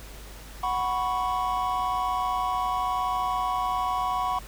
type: chord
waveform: triangle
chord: F# suspended fourth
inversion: none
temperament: equal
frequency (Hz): 740 / 987.8 / 1108.7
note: F#5 / B5 / C#6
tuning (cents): 0 / 0 / 0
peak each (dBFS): -27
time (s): 0.63-4.39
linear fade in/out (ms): 5
effects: added 50 Hz sine -42 dBFS peak until 4.47 s + pink hiss -46 dBFS RMS until 4.47 s